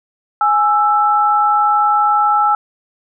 sine tone pair together, 834 / 1323.9 Hz, G#5 / E6, +7 / +7 cents, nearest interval minor sixth, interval 800 cents, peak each -13 dBFS, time 0.41-2.55 s, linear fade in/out 2 ms, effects none

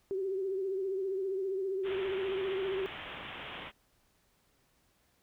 sine tone with vibrato, 384 Hz, G4, 36 cents flat, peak -31 dBFS, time 0.11-2.86 s, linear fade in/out 0 ms, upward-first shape triangle, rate 15 Hz, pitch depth 68 cents each way
white low-pass noise, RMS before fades -44 dBFS, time 1.83-3.72 s, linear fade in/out 50 ms, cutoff 3400 Hz, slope 96 dB/octave
effects pink hiss -71 dBFS RMS until 5.22 s

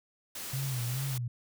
white noise, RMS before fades -40 dBFS, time 0.35-1.18 s, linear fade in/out 5 ms
sine tone with vibrato, 128 Hz, C3, 38 cents flat, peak -31 dBFS, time 0.53-1.28 s, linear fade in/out 5 ms, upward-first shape sine, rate 2.4 Hz, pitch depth 120 cents each way
effects none

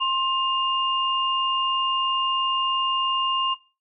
sine tone pair together, 1057 / 2817 Hz, C6 / F7, +17 / +14 cents, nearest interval octave + perfect fourth, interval 1697 cents, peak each -23 dBFS, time 0-3.55 s, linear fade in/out 20 ms, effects noise-tail reverb RT60 0.3 s tail -17 dB re dry

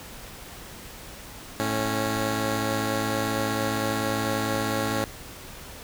10% pulse tone pair together, 109.05 / 274.8 Hz, A2 / C#4, -15 / -15 cents, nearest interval octave + major third, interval 1600 cents, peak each -19 dBFS, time 1.6-5.04 s, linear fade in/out 0 ms, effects pink hiss -42 dBFS RMS until 5.83 s

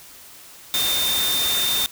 sine tone in noise, 3622 Hz, A7, 49 cents sharp, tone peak -21 dBFS, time 0.74-1.86 s, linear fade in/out 0 ms, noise white, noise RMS -24 dBFS, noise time 0.74-1.86 s, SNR 0 dB, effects white hiss -44 dBFS RMS until 1.91 s

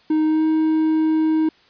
triangle tone with pitch glide, 311.1 to 315.3 Hz, D#4 to D#4, 0 to +23 cents, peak -13 dBFS, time 0.1-1.49 s, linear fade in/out 5 ms, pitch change +23 cents, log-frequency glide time 0.25-0.45 s, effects white hiss -54 dBFS RMS until 1.69 s + resampled to 11025 Hz

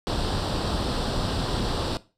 pink noise with comb filter, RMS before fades -26 dBFS, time 0.07-1.97 s, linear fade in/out 0 ms, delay 0.23 ms, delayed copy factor +0.7, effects noise-tail reverb RT60 0.3 s tail -17 dB re dry + low-pass 5000 Hz 12 dB/octave

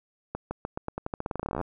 accelerating click train, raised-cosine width 1 ms, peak -17 dBFS, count 24, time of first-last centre 0.35-1.613 s, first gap 160 ms, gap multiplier 0.88, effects none

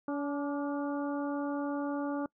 harmonic tone with a mistuned harmonic, 285.5 Hz, D4, 49 cents flat, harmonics 1 / 2 / 3 / 4 / 5, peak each -32 / -38 / -42 / -44 / -46 dBFS, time 0.08-2.26 s, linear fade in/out 2 ms, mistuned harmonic 4, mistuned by +39 cents, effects noise-tail reverb RT60 0.1 s tail -24 dB re dry

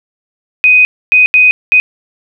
sine tone bursts at uneven times, 2500 Hz, D#7, 8 cents sharp, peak -3 dBFS, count 4, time 0.64-0.85 / 1.12-1.26 / 1.34-1.51 / 1.72-1.8 s, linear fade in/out 0 ms, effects none

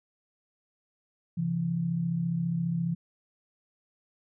sine tone pair together, 134.9 / 169.58 Hz, C#3 / E3, -47 / +49 cents, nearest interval major third, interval 396 cents, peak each -33 / -27 dBFS, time 1.37-2.95 s, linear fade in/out 10 ms, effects none

